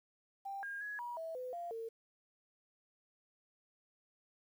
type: tone with pitch steps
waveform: sine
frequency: 788 / 1618 / 1676 / 961 / 652 / 505 / 692 / 453.9 Hz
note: G5 / G#6 / G#6 / B5 / E5 / B4 / F5 / A#4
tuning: +9 / -46 / +15 / -48 / -19 / +39 / -16 / -46 cents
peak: -40 dBFS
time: 0.45-1.89 s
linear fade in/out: 10 ms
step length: 180 ms
effects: 11-bit